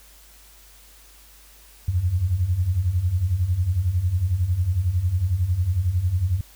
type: beating tone pair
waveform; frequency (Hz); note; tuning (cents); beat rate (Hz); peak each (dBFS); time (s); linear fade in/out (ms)
sine; 82.41 / 93.41; E2 / F#2; 0 / +17; 11; -25 / -20; 1.88-6.41; 5
effects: added 50 Hz sine -51 dBFS peak until 6.55 s + white hiss -51 dBFS RMS until 6.55 s